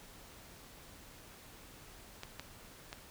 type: clicks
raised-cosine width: 0.2 ms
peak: -25 / -24 / -26 dBFS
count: 3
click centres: 2.234 / 2.396 / 2.929 s
effects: pink hiss -55 dBFS RMS until 3.1 s